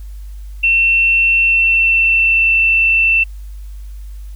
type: tone with pitch glide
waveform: sine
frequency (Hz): 2700 to 2677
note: E7 to E7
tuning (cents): +41 to +26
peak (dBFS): -9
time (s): 0.63-3.24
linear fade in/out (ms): 10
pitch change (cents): -15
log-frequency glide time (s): 1.46-2.54
effects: added 50 Hz sine -27 dBFS peak until 4.35 s + white hiss -52 dBFS RMS until 4.35 s